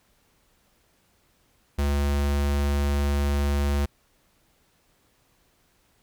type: tone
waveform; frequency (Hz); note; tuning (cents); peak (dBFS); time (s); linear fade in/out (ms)
square; 71.3; C#2; +49; -22; 1.78-3.86; 10
effects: pink hiss -65 dBFS RMS until 6.02 s